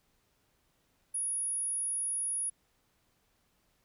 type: tone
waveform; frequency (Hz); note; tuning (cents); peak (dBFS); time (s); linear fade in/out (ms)
sine; 10370; E9; -29; -29; 1.14-2.5; 10
effects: tanh soft clip ceiling -29 dBFS + pink hiss -73 dBFS RMS until 3.84 s